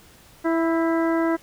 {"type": "harmonic tone with a mistuned harmonic", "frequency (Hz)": 329.8, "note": "E4", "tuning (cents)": 1, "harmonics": [1, 2, 3, 4, 5, 6], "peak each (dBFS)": [-20, -26, -30, -32, -34, -36], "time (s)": [0.44, 1.37], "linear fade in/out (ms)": 20, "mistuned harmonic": 5, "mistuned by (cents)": -35, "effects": ["pink hiss -51 dBFS RMS until 1.42 s"]}